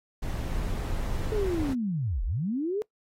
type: noise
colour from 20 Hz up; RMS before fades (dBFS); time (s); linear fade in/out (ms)
brown; -30; 0.22-1.74; 10
type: linear two-way sweep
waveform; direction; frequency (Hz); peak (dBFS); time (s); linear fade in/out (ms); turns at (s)
sine; down then up; 440 to 33.76 to 440; -26; 1.32-2.82; 0; 2.24
effects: noise-tail reverb RT60 0.1 s tail -22 dB re dry + AAC 48 kbps